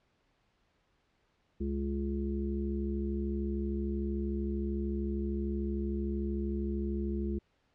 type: harmonic tone with a mistuned harmonic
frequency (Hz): 69.3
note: C#2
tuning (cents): 0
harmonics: 1 / 3 / 5 / 6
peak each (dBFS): -34 / -35 / -37 / -47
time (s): 1.6-7.39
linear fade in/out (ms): 10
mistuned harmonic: 6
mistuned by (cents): +16
effects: pink hiss -73 dBFS RMS until 7.74 s + low-pass 4000 Hz 12 dB/octave